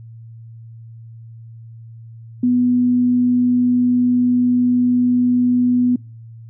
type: tone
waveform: sine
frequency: 246.9 Hz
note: B3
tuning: in tune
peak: -12 dBFS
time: 2.43-5.96 s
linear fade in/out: 5 ms
effects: noise-tail reverb RT60 0.4 s tail -25 dB re dry + added 114 Hz sine -35 dBFS peak until 6.49 s